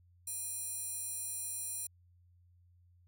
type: tone with high-pass filter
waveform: square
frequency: 822 Hz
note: G#5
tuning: 18 cents flat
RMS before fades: -40 dBFS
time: 0.27-1.87 s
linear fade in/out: 5 ms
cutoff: 9200 Hz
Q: 3
effects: added 88 Hz sine -62 dBFS peak until 3.07 s